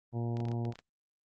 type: harmonic tone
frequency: 117.7 Hz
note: A#2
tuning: 17 cents sharp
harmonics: 1 / 2 / 3 / 4 / 5 / 6 / 7 / 8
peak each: -32 / -39 / -41 / -47 / -50 / -47 / -51 / -54 dBFS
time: 0.12-0.74 s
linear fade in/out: 50 ms
type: clicks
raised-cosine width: 0.2 ms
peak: -31 dBFS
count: 9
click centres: 0.37 / 0.403 / 0.453 / 0.485 / 0.516 / 0.652 / 0.724 / 0.756 / 0.79 s
effects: Opus 32 kbps